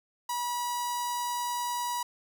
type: tone with notch filter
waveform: sawtooth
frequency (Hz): 970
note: B5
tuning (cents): -31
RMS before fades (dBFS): -32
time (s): 0.29-2.03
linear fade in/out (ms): 5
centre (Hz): 2300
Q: 0.98
effects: none